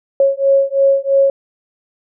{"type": "beating tone pair", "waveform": "sine", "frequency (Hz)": [547, 550], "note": ["C#5", "C#5"], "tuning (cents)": [-23, -14], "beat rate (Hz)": 3, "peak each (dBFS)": -13, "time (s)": [0.2, 1.3], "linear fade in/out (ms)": 2, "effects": []}